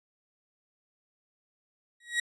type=tone with exponential growth; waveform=35% pulse; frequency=1904 Hz; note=A#6; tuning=36 cents sharp; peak=-21 dBFS; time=2-2.2 s; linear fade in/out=5 ms; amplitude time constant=42 ms; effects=resampled to 24000 Hz